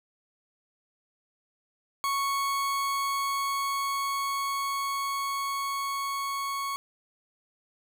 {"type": "tone with level ramp", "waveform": "40% pulse", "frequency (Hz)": 1107, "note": "C#6", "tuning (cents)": -3, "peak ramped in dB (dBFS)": [-25, -29], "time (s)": [2.04, 6.76], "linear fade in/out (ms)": 0, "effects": []}